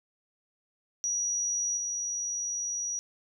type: tone with level steps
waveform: sine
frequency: 5800 Hz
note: F#8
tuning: 35 cents flat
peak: -27 / -30 dBFS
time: 1.04-2.99 s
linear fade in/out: 0 ms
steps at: 1.77 s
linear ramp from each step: 2 ms
effects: none